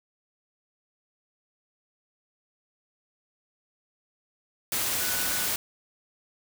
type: tone in noise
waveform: sine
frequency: 1480 Hz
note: F#6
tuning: in tune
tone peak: -37 dBFS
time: 5-5.46 s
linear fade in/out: 2 ms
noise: white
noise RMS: -28 dBFS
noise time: 4.72-5.56 s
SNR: -12 dB
effects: none